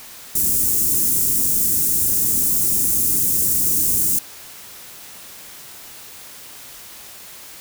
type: band-stop noise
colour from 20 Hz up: white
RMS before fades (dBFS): -18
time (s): 0.35-4.19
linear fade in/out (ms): 5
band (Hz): 340 to 7200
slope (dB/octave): 24
effects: white hiss -39 dBFS RMS until 7.6 s